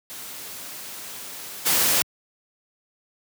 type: noise with level steps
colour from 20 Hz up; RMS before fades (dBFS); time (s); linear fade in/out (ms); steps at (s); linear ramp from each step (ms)
white; -37 / -20; 0.1-2.02; 0; 1.65; 20
effects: high-pass 100 Hz 12 dB/octave